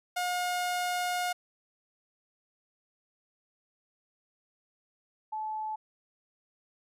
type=tone pair in turn; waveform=sawtooth / sine; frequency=717 / 865.4 Hz; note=F5 / A5; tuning=+45 / -29 cents; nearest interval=minor third; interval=326 cents; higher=second; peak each=-25 / -32 dBFS; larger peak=first; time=0.16-1.33 / 5.32-5.76 s; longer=first; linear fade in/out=10 ms; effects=resampled to 32000 Hz